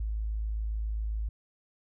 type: tone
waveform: sine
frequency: 53.7 Hz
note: A1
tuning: 41 cents flat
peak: -29 dBFS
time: 0-1.29 s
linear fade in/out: 5 ms
effects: none